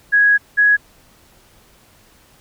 sine tone pair in turn, 1661.2 / 1670.8 Hz, G#6 / G#6, 0 / +10 cents, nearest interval unison, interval 10 cents, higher second, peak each -9 dBFS, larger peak neither, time 0.12-0.38 / 0.57-0.77 s, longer first, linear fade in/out 20 ms, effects pink hiss -51 dBFS RMS until 2.4 s

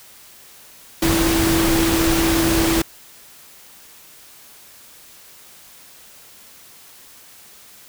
sine tone in noise, 329.6 Hz, E4, in tune, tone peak -17 dBFS, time 1.02-2.82 s, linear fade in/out 5 ms, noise pink, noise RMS -20 dBFS, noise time 1.02-2.82 s, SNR 0 dB, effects white hiss -45 dBFS RMS until 7.88 s

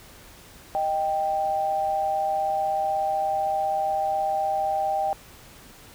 sine tone pair together, 622.3 / 785.5 Hz, D#5 / G5, 0 / +3 cents, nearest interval major third, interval 403 cents, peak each -28 / -23 dBFS, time 0.75-5.13 s, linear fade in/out 0 ms, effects pink hiss -48 dBFS RMS until 5.94 s

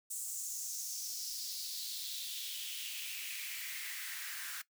white noise with high-pass filter sweep, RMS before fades -42 dBFS, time 0.1-4.62 s, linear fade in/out 10 ms, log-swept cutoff 7900 to 1500 Hz, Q 3.5, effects noise-tail reverb RT60 0.1 s tail -17 dB re dry

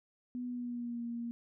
sine tone with pitch glide, 246.9 to 235.3 Hz, B3 to A#3, 0 to +16 cents, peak -36 dBFS, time 0.35-1.31 s, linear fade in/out 0 ms, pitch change -84 cents, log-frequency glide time 0.46-1.03 s, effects none

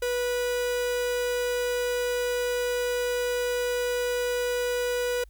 45% pulse tone, 490 Hz, B4, 14 cents flat, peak -25 dBFS, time 0.02-5.24 s, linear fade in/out 5 ms, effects added 50 Hz sine -47 dBFS peak until 5.29 s + white hiss -70 dBFS RMS until 5.29 s

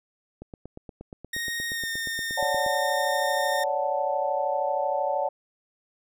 click train, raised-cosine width 2 ms, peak -26 dBFS, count 20, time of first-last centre 0.42-2.663 s, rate 8.47 Hz
sawtooth tone with pitch glide, 1862 to 1826.8 Hz, A#6 to A#6, -2 to -36 cents, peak -25 dBFS, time 1.33-3.64 s, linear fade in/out 5 ms, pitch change -34 cents, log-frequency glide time 1.69-1.88 s
sine chord, D major seventh, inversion third, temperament equal, 554.4 / 587.3 / 740 / 880 Hz, C#5 / D5 / F#5 / A5, 0 / 0 / 0 / 0 cents, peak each -29 dBFS, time 2.37-5.29 s, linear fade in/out 10 ms
effects none

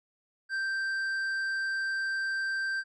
sine tone with tanh clipping, 1568 Hz, G6, in tune, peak -30 dBFS, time 0.49-2.84 s, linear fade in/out 50 ms, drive 7 dB, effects none

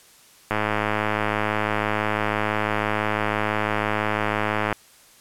click train, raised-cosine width 0.5 ms, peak -7 dBFS, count 448, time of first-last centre 0.51-4.727 s, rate 106 Hz, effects white hiss -52 dBFS RMS until 5.2 s + low-pass 12000 Hz 12 dB/octave

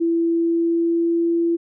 sine tone with pitch glide, 334.3 to 337.4 Hz, E4 to E4, +24 to +40 cents, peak -16 dBFS, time 0-1.57 s, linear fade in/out 20 ms, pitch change +16 cents, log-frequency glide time 0.29-1.28 s, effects none

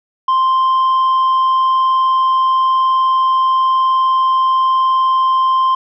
sine tone with tanh clipping, 1046.5 Hz, C6, in tune, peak -11 dBFS, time 0.28-5.75 s, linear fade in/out 5 ms, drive 3 dB, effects none

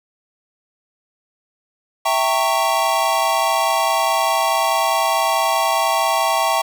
square chord, E diminished seventh, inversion none, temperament equal with one note detuned, 659.3 / 784 / 914.7 / 1108.7 Hz, E5 / G5 / Bb5 / Db6, 0 / 0 / -33 / 0 cents, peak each -22 dBFS, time 2.05-6.62 s, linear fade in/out 10 ms, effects none

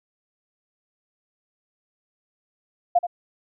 sine tone with echo, 703 Hz, F5, 11 cents sharp, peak -13 dBFS, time 2.95-2.99 s, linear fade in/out 10 ms, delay 79 ms, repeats 1, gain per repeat -10 dB, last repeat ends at 3.069 s, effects none

